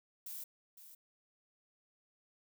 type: noise with echo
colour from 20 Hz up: violet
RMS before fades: -45 dBFS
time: 0.26-0.44 s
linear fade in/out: 5 ms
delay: 510 ms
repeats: 1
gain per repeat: -11 dB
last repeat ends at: 0.95 s
effects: none